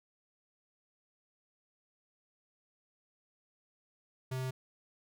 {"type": "tone", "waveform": "square", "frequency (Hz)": 129.7, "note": "C3", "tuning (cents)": -15, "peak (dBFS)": -35, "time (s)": [4.31, 4.51], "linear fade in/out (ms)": 10, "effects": []}